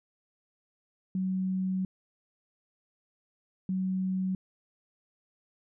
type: tone pair in turn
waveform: sine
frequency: 187.5 / 187.5 Hz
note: F#3 / F#3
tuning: +23 / +23 cents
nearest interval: unison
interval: 0 cents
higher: neither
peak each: -27 dBFS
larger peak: neither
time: 1.15-1.85 / 3.69-4.35 s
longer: first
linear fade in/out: 2 ms
effects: none